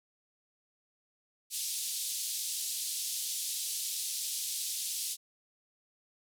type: band-pass noise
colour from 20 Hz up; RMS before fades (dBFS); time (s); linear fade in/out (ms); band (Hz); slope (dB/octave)
white; -36; 1.5-5.17; 50; 3400 to 12000; 24
effects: none